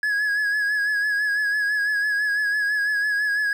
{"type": "tone with vibrato", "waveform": "triangle", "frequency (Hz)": 1677, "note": "G#6", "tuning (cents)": 16, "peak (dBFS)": -18, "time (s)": [0.03, 3.53], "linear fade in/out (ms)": 2, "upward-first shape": "sine", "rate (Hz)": 6, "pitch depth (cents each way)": 41, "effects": ["9-bit"]}